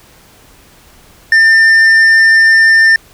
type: tone with tanh clipping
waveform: triangle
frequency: 1797 Hz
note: A6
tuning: 36 cents sharp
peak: -5 dBFS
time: 1.32-2.96 s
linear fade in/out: 2 ms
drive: 10 dB
effects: pink hiss -43 dBFS RMS until 3.13 s